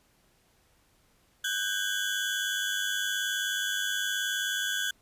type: tone cluster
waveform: 35% pulse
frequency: 1505 / 1604 / 3409 Hz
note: F#6 / G6 / G#7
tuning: +29 / +39 / +45 cents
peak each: -31 dBFS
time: 1.44-4.91 s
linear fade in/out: 5 ms
effects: pink hiss -66 dBFS RMS until 5.01 s + resampled to 32000 Hz